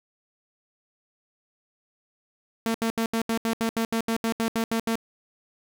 sawtooth tone bursts, 226.8 Hz, A#3, 47 cents flat, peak -19 dBFS, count 15, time 2.66-4.955 s, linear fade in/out 0 ms, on 83 ms, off 75 ms, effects none

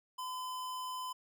square tone, 1016 Hz, B5, 49 cents sharp, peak -39 dBFS, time 0.18-1.13 s, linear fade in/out 10 ms, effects none

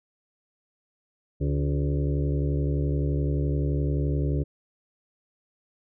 harmonic tone with a mistuned harmonic, 71.6 Hz, D2, 43 cents flat, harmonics 1 / 2 / 4 / 5 / 6 / 7 / 8, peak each -26 / -26 / -32 / -36 / -36 / -40 / -43 dBFS, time 1.4-4.44 s, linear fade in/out 20 ms, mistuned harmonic 6, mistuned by -49 cents, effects none

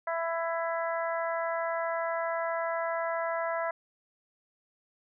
harmonic tone, 332.3 Hz, E4, 14 cents sharp, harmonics 2 / 3 / 4 / 5 / 6, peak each -31 / -35 / -37 / -39 / -41 dBFS, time 0.07-3.71 s, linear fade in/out 5 ms, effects none

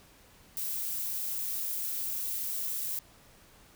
violet noise, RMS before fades -34 dBFS, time 0.57-2.99 s, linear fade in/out 0 ms, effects pink hiss -58 dBFS RMS until 3.75 s

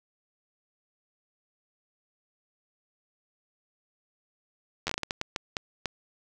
slowing click train, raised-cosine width 0.2 ms, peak -12 dBFS, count 12, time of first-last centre 4.87-5.857 s, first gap 10 ms, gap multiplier 1.4, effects none

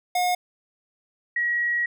square / sine tone pair in turn, 720 / 1908.9 Hz, F#5 / A#6, -47 / +41 cents, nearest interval octave + perfect fourth, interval 1688 cents, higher second, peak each -21 dBFS, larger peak neither, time 0.15-0.35 / 1.36-1.86 s, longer second, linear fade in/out 5 ms, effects none

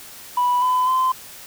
sine tone with pitch steps, 984 / 1007.6 / 1031.7 Hz, B5 / B5 / C6, -7 / +34 / -25 cents, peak -14 dBFS, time 0.37-1.12 s, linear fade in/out 5 ms, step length 250 ms, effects tanh soft clip ceiling -13 dBFS + white hiss -40 dBFS RMS until 1.46 s

